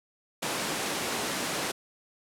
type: high-pass noise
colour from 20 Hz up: pink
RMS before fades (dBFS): -31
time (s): 0.42-1.72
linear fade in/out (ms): 10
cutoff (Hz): 230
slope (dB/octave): 12
effects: low-pass 11000 Hz 12 dB/octave